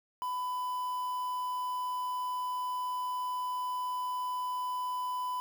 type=tone with quantisation; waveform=triangle; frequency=999 Hz; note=B5; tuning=20 cents sharp; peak=-30 dBFS; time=0.22-5.4 s; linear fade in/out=0 ms; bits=8; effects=none